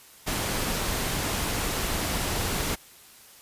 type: noise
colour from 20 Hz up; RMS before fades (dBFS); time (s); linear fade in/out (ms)
pink; -28; 0.26-2.76; 20
effects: white hiss -51 dBFS RMS until 3.41 s + resampled to 32000 Hz